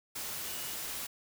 sine tone in noise, 2916 Hz, F#7, 26 cents flat, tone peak -49 dBFS, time 0.47-0.74 s, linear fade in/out 10 ms, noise white, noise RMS -39 dBFS, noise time 0.15-1.07 s, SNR -13 dB, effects none

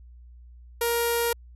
sawtooth tone with low-pass filter, 469.7 Hz, A#4, 13 cents sharp, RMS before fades -25 dBFS, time 0.81-1.33 s, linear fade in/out 5 ms, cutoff 12000 Hz, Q 5.5, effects added 60 Hz sine -45 dBFS peak until 1.55 s

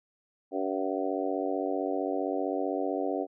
harmonic tone with a mistuned harmonic, 95.5 Hz, G2, 45 cents flat, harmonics 3 / 4 / 5 / 6 / 7 / 8, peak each -33 / -34 / -35 / -36 / -36 / -37 dBFS, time 0.51-3.27 s, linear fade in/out 50 ms, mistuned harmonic 8, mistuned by -34 cents, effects none

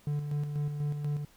triangle tone with tremolo, 146.83 Hz, D3, in tune, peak -26 dBFS, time 0.07-1.25 s, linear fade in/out 2 ms, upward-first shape square, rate 4.1 Hz, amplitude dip 45%, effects pink hiss -61 dBFS RMS until 1.36 s

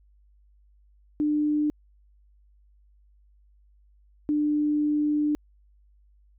sine tone pair in turn, 299.1 / 297.9 Hz, D4 / D4, +32 / +25 cents, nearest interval unison, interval 7 cents, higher first, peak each -21 dBFS, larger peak neither, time 1.2-1.7 / 4.29-5.35 s, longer second, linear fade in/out 0 ms, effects added 50 Hz sine -56 dBFS peak until 6.38 s

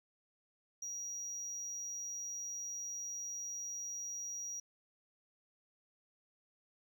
triangle tone, 5750 Hz, F8, 50 cents sharp, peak -38 dBFS, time 0.82-4.6 s, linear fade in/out 5 ms, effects tanh soft clip ceiling -35 dBFS

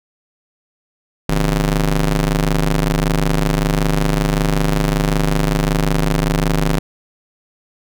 sawtooth ring-modulated tone, 101.5 Hz, G#2, 39 cents flat, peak -7 dBFS, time 1.29-6.79 s, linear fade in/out 5 ms, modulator 63.4 Hz, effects none

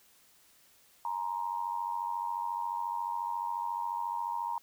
sine tone with amplitude modulation, 940 Hz, A#5, 14 cents sharp, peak -28 dBFS, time 1.05-4.58 s, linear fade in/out 2 ms, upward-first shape sine, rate 94.2 Hz, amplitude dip 80%, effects white hiss -63 dBFS RMS until 4.62 s

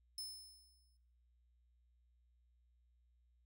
sawtooth tone with exponential decay, 5240 Hz, E8, 11 cents flat, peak -39 dBFS, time 0.18-0.97 s, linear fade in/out 2 ms, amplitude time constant 170 ms, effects noise-tail reverb RT60 1.0 s tail -22 dB re dry + added 60 Hz sine -70 dBFS peak until 3.45 s

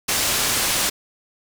white low-pass noise, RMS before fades -21 dBFS, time 0.08-0.9 s, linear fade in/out 10 ms, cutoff 9900 Hz, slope 12 dB/octave, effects none

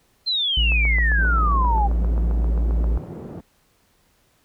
sine exponential sweep, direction down, 4191 to 784 Hz, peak -19 dBFS, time 0.26-1.88 s, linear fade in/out 20 ms
triangle tone, 56.6 Hz, A1, 50 cents sharp, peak -15 dBFS, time 0.57-2.98 s, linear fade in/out 5 ms
click train, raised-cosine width 1 ms, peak -20 dBFS, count 18, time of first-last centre 0.72-2.975 s, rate 7.54 Hz
pink band-pass noise, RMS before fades -35 dBFS, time 1.18-3.41 s, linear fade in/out 10 ms, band 120 to 420 Hz, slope 12 dB/octave
effects pink hiss -62 dBFS RMS until 4.44 s

